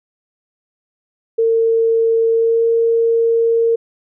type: tone with pitch glide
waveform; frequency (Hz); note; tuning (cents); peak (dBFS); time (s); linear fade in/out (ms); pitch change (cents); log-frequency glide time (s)
sine; 454.5 to 459.5; A#4 to A#4; -44 to -25; -11; 1.38-3.76; 10; +19; 2.3-2.66
effects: none